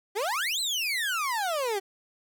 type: exponential two-way sweep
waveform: 30% pulse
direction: up then down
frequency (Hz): 376.4 to 4186 to 376.4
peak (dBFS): -24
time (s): 0.15-1.8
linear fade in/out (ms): 20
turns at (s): 0.6
effects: none